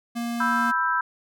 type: tone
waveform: square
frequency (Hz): 235.3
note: A#3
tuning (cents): +16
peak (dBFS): -27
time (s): 0.15-0.72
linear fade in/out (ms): 20
type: chord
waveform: sine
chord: E minor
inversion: second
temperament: equal with one note detuned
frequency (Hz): 987.8 / 1318.5 / 1576.2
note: B5 / E6 / G6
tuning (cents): 0 / 0 / +9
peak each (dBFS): -25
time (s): 0.4-1.01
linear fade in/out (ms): 5
effects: none